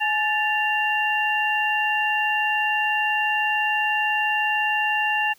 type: tone cluster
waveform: sine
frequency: 847 / 1762 / 2773 Hz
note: G#5 / A6 / F7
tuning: +34 / +2 / -13 cents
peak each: -24 dBFS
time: 0-5.34 s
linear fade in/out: 20 ms
effects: white hiss -56 dBFS RMS until 5.38 s